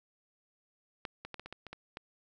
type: clicks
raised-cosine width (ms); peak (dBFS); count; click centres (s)
0.3; -21 / -26 / -25 / -28 / -29 / -27 / -29 / -27 / -25; 9; 1.052 / 1.25 / 1.343 / 1.396 / 1.46 / 1.526 / 1.667 / 1.73 / 1.971
effects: none